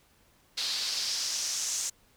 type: noise with band-pass filter sweep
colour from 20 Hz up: pink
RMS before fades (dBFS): -32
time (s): 0.57-1.9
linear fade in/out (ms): 10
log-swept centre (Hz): 4200 to 6900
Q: 3.4
effects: pink hiss -64 dBFS RMS until 2.16 s